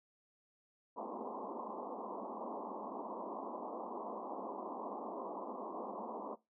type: band-pass noise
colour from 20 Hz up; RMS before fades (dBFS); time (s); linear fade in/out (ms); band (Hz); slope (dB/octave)
white; -44; 0.96-6.36; 20; 200 to 1100; 96
effects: noise-tail reverb RT60 0.2 s tail -18 dB re dry